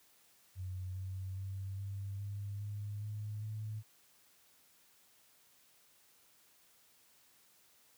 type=tone with pitch steps; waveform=sine; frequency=92.5 / 94.55 / 96.65 / 98.8 / 100.99 / 103.23 / 105.52 / 107.86 Hz; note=F#2 / F#2 / G2 / G2 / G#2 / G#2 / G#2 / A2; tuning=0 / +38 / -24 / +14 / -48 / -10 / +28 / -34 cents; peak=-38 dBFS; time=0.55-3.83 s; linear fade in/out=50 ms; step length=410 ms; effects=white hiss -67 dBFS RMS until 7.97 s + high-pass 60 Hz 12 dB/octave